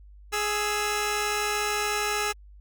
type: tone pair together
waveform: 10% pulse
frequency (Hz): 417 / 1324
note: G#4 / E6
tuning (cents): +7 / +7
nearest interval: octave + minor sixth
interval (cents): 2000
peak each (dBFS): -18 / -23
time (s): 0.32-2.33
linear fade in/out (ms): 20
effects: added 50 Hz sine -46 dBFS peak until 2.6 s + Opus 48 kbps